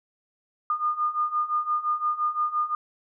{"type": "beating tone pair", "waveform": "sine", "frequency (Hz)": [1214, 1219.8], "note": ["D#6", "D#6"], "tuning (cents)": [-43, -35], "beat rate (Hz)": 5.8, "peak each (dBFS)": [-28, -25], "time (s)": [0.7, 2.75], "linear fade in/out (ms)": 2, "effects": []}